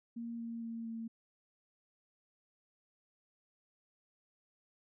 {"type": "tone with pitch steps", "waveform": "sine", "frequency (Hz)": [233.1, 231.1, 229.1, 227.1], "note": ["A#3", "A#3", "A#3", "A#3"], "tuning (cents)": [0, -15, -30, -45], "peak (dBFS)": -39, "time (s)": [0.16, 1.08], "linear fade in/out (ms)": 10, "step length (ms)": 230, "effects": []}